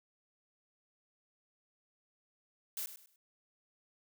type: noise with echo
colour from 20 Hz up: blue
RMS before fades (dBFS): -39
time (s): 2.77-2.86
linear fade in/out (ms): 2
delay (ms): 100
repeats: 3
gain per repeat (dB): -11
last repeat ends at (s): 3.16
effects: none